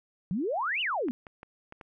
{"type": "exponential two-way sweep", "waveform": "sine", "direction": "up then down", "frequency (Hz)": [164.6, 3077, 222.3], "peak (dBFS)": -27, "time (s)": [0.31, 1.11], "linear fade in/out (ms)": 0, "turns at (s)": 0.81}
{"type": "clicks", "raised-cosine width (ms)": 0.5, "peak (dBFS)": -29, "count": 5, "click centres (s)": [1.085, 1.268, 1.431, 1.724, 1.812]}
{"effects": []}